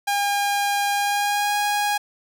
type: tone with pitch glide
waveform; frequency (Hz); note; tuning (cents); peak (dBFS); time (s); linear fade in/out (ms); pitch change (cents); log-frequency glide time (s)
sawtooth; 809 to 824.1; G#5 to G#5; -46 to -14; -16; 0.07-1.98; 10; +32; 0.93-1.56
effects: none